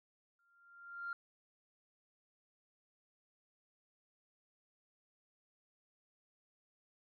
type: tone with exponential growth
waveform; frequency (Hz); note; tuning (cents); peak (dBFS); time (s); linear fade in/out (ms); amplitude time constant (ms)
sine; 1392; F6; -6; -36; 0.39-1.13; 2; 160
effects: tanh soft clip ceiling -34 dBFS